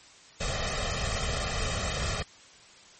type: noise with comb filter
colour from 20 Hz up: pink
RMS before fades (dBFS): -30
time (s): 0.4-2.23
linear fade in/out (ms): 10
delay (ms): 1.6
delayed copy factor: +0.8
effects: white hiss -53 dBFS RMS until 2.99 s + MP3 32 kbps